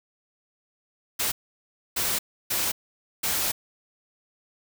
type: noise bursts at uneven times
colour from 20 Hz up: white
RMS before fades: -26 dBFS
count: 4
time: 1.19-1.32 / 1.96-2.19 / 2.5-2.72 / 3.23-3.52 s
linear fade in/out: 10 ms
effects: none